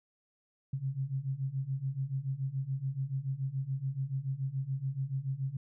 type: beating tone pair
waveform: sine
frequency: 130.81 / 137.81 Hz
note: C3 / C#3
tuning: 0 / -10 cents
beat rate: 7 Hz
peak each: -36 / -34 dBFS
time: 0.73-5.57 s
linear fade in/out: 5 ms
effects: none